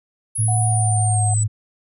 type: exponential sweep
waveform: sine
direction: down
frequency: 10548 to 7902 Hz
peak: -22 dBFS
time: 0.35-1.44 s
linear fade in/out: 10 ms
type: tone with pitch glide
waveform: sine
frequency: 110 to 106.31 Hz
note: A2 to G#2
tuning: 0 to +41 cents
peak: -16 dBFS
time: 0.38-1.48 s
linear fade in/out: 20 ms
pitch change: -59 cents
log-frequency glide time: 0.7-1.01 s
type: tone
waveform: sine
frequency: 732 Hz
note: F#5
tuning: 19 cents flat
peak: -24 dBFS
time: 0.48-1.34 s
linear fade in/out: 5 ms
effects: none